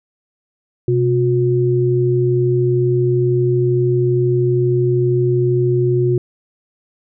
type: tone pair together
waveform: sine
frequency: 127.51 / 360.3 Hz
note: C3 / F#4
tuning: -44 / -46 cents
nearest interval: octave + tritone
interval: 1798 cents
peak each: -15 dBFS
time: 0.88-6.18 s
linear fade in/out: 2 ms
effects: none